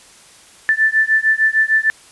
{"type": "beating tone pair", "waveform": "sine", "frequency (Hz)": [1760, 1766.6], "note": ["A6", "A6"], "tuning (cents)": [0, 6], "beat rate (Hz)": 6.6, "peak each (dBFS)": -15, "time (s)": [0.69, 1.9], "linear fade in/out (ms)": 0, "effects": ["white hiss -45 dBFS RMS until 2.11 s", "resampled to 24000 Hz"]}